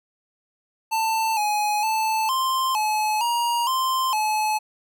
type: tone with pitch steps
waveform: square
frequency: 889 / 839 / 878 / 1048 / 856 / 946 / 1044 / 858 Hz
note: A5 / G#5 / A5 / C6 / A5 / A#5 / C6 / A5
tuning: +18 / +17 / -4 / +2 / -48 / +25 / -4 / -44 cents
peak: -21 dBFS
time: 0.91-4.59 s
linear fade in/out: 20 ms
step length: 460 ms
effects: none